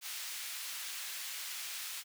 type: high-pass noise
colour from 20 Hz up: pink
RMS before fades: -42 dBFS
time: 0.01-2.04 s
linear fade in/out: 50 ms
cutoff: 2200 Hz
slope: 12 dB/octave
effects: none